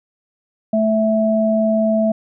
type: tone pair together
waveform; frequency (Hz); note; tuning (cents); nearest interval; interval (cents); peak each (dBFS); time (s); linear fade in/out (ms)
sine; 219.1 / 656.6; A3 / E5; -7 / -7; octave + perfect fifth; 1900; -16; 0.73-2.12; 5
effects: none